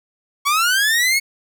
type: linear sweep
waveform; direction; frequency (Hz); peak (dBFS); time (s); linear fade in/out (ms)
sawtooth; up; 1103 to 2217; -11; 0.45-1.2; 20
effects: none